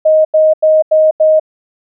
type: tone bursts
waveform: sine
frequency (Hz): 625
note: D#5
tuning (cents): +8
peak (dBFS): -5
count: 5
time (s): 0.05-1.398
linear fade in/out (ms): 10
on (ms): 200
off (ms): 87
effects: none